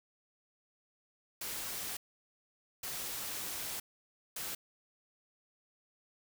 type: noise bursts at uneven times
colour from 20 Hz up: white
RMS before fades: -40 dBFS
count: 3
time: 1.41-1.97 / 2.83-3.8 / 4.36-4.55 s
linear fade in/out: 5 ms
effects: none